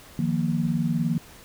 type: chord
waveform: sine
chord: Eb suspended second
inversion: none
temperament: just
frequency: 155.56 / 175.01 / 233.3 Hz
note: Eb3 / F3 / Bb3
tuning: 0 / +4 / +2 cents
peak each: -26 dBFS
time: 0.19-1.18 s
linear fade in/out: 2 ms
effects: pink hiss -48 dBFS RMS until 1.44 s